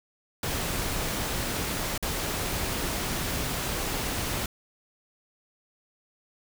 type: noise with dropouts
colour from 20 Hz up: pink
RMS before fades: -30 dBFS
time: 0.43-4.46 s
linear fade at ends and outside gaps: 2 ms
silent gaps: 1.978-2.026 s
effects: none